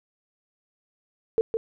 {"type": "tone with echo", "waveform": "sine", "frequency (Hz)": 450, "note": "A4", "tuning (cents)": 39, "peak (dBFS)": -17, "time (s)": [1.38, 1.41], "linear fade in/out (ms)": 0, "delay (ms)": 160, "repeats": 1, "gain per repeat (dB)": -5, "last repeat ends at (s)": 1.57, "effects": []}